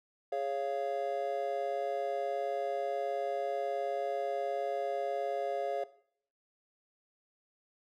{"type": "chord", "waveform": "triangle", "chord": "Db major", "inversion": "second", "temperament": "just", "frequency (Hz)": [415.8, 554.4, 693], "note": ["Ab4", "Db5", "F5"], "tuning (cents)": [2, 0, -14], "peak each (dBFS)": [-36, -33, -33], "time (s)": [0.32, 5.84], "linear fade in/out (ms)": 5, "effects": ["noise-tail reverb RT60 0.6 s tail -17 dB re dry"]}